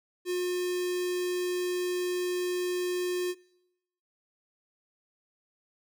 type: tone with notch filter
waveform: square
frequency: 359.5 Hz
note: F#4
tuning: 50 cents flat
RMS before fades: -30 dBFS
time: 0.25-3.35 s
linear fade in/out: 50 ms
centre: 1200 Hz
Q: 1.5
effects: noise-tail reverb RT60 0.9 s tail -24 dB re dry